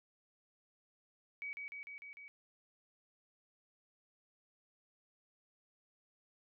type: tone with echo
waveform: sine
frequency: 2269 Hz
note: C#7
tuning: 40 cents sharp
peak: -40 dBFS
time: 1.42-1.53 s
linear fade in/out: 0 ms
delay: 150 ms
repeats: 5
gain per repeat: -2 dB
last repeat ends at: 2.28 s
effects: none